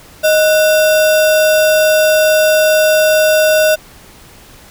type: tone with sample-and-hold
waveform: sine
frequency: 622.3 Hz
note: D#5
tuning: in tune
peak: -7 dBFS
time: 0.23-3.76 s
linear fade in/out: 20 ms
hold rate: 2100 Hz
effects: pink hiss -40 dBFS RMS until 4.7 s